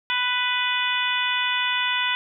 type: harmonic tone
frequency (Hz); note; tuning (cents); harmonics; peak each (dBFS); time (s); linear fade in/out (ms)
495.7; B4; +6; 2 / 3 / 4 / 5 / 6 / 7; -28 / -28 / -28 / -28 / -28 / -28; 0.1-2.15; 0
effects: none